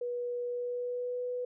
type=tone with pitch glide; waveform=sine; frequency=486 to 494.5 Hz; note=B4 to B4; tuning=-28 to +2 cents; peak=-32 dBFS; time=0.01-1.45 s; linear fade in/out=5 ms; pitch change=+30 cents; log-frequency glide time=0.45-1.22 s; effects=none